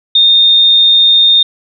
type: tone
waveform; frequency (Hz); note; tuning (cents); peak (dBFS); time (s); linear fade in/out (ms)
sine; 3657; A#7; -34; -4; 0.15-1.43; 5
effects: none